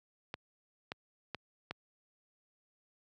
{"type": "clicks", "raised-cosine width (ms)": 0.3, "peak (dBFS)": -22, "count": 4, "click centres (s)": [0.341, 0.919, 1.347, 1.71], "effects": ["high-pass 80 Hz 12 dB/octave"]}